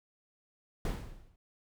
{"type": "noise with exponential decay", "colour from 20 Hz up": "brown", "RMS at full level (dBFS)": -27, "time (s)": [0.85, 1.36], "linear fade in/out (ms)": 2, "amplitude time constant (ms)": 110, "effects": []}